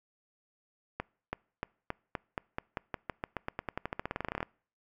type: accelerating click train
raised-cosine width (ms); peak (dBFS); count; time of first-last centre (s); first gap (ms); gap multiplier
0.5; -18; 30; 1-4.429; 330; 0.91
effects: noise-tail reverb RT60 0.5 s tail -26 dB re dry